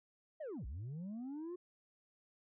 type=linear two-way sweep; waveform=sine; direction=down then up; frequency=657 to 52 to 364.9 Hz; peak=-39 dBFS; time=0.4-1.56 s; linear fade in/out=10 ms; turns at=0.66 s; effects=tanh soft clip ceiling -41 dBFS